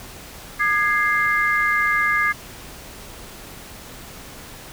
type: chord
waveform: sine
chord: Ab major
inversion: second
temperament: equal with one note detuned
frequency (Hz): 1212.6 / 1661.2 / 2093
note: Eb6 / Ab6 / C7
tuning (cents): -45 / 0 / 0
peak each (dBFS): -22 / -20 / -21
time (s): 0.59-2.33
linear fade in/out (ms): 20
effects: pink hiss -39 dBFS RMS until 4.72 s